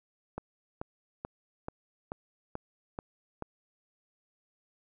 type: click train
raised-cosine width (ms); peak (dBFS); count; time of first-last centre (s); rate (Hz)
1; -22; 8; 0.38-3.423; 2.3
effects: none